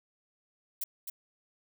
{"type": "noise with echo", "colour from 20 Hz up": "violet", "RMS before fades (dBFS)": -34, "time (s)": [0.81, 0.84], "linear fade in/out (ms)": 5, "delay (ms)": 260, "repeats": 1, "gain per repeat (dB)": -5, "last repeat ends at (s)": 1.1, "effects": []}